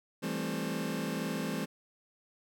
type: chord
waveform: sawtooth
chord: A minor seventh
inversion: second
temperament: just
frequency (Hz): 165 / 198 / 220 / 264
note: E3 / G3 / A3 / C4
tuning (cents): +2 / +18 / 0 / +16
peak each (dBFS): -34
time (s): 0.22-1.66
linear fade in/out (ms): 20
effects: none